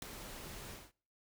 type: noise with ADSR envelope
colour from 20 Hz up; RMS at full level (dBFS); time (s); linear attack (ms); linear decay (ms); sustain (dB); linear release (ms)
pink; -37; 0.02-0.92; 4; 5; -11; 210
effects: noise-tail reverb RT60 0.5 s tail -25 dB re dry